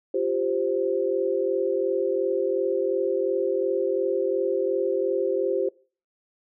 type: chord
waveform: sine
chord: F suspended second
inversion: none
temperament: equal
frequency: 349.2 / 392 / 523.3 Hz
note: F4 / G4 / C5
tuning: 0 / 0 / 0 cents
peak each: -28 / -25 / -26 dBFS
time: 0.14-5.69 s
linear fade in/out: 5 ms
effects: noise-tail reverb RT60 0.4 s tail -22 dB re dry